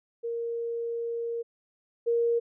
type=tone pair in turn; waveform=sine; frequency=466.2 / 468.3 Hz; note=A#4 / A#4; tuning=0 / +8 cents; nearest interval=unison; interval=8 cents; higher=second; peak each=-29 / -22 dBFS; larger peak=second; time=0.23-1.43 / 2.06-2.4 s; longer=first; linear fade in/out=20 ms; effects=none